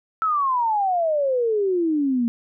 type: exponential sweep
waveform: sine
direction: down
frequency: 1331 to 229.4 Hz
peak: -18 dBFS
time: 0.22-2.28 s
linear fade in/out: 0 ms
effects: none